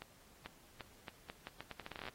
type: accelerating click train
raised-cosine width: 0.3 ms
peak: -29 dBFS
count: 19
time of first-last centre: 0.02-2.085 s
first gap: 440 ms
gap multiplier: 0.79
effects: pink hiss -64 dBFS RMS until 2.14 s + AAC 48 kbps